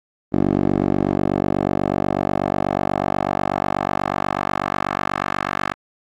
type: tone with band-pass filter sweep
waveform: 10% pulse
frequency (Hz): 48.17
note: G1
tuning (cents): -30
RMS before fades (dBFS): -21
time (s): 0.32-5.74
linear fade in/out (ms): 20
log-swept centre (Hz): 350 to 1400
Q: 1.5
effects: Opus 32 kbps